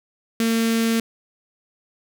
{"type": "tone with notch filter", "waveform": "sawtooth", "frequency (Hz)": 227.3, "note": "A#3", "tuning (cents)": -43, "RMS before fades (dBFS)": -20, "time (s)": [0.4, 1], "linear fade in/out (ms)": 2, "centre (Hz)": 830, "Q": 0.74, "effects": []}